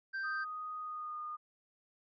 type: tone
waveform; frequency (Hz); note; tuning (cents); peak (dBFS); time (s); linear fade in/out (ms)
triangle; 1568; G6; 0; -34; 0.13-0.45; 20
type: tone with pitch glide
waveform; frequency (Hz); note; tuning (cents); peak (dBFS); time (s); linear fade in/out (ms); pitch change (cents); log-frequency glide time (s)
sine; 1244.5 to 1222.4; D#6 to D#6; 0 to -31; -39; 0.23-1.37; 20; -31; 0.8-1.18
effects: resampled to 16000 Hz